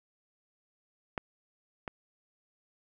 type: clicks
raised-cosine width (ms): 0.5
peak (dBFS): -17 / -21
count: 2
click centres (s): 1.178 / 1.878
effects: none